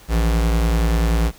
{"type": "tone pair together", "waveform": "square", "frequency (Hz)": [56.81, 160], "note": ["A#1", "D#3"], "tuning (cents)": [-44, 49], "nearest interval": "octave + tritone", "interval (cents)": 1793, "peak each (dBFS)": [-16, -28], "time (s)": [0.08, 1.32], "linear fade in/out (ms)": 50, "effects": ["pink hiss -46 dBFS RMS until 1.38 s"]}